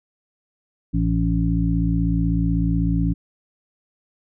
harmonic tone, 56.1 Hz, A1, 34 cents sharp, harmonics 1 / 2 / 3 / 5, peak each -22 / -25 / -21 / -24 dBFS, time 0.93-3.14 s, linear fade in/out 20 ms, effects none

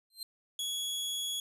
sawtooth tone with exponential growth, 4149 Hz, C8, 15 cents flat, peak -32 dBFS, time 0.1-0.23 s, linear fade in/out 2 ms, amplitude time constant 27 ms
sawtooth tone, 3354 Hz, G#7, 16 cents sharp, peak -30 dBFS, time 0.59-1.4 s, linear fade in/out 2 ms
effects resampled to 32000 Hz

